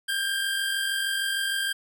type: tone pair together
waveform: 25% pulse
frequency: 1586.5 / 1633 Hz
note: G6 / G#6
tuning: +20 / -30 cents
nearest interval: minor second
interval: 50 cents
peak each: -22 / -30 dBFS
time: 0.08-1.73 s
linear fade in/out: 10 ms
effects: none